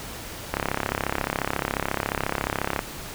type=click train; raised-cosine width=0.5 ms; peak=-8 dBFS; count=78; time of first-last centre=0.54-2.791 s; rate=34.2 Hz; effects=pink hiss -37 dBFS RMS until 3.14 s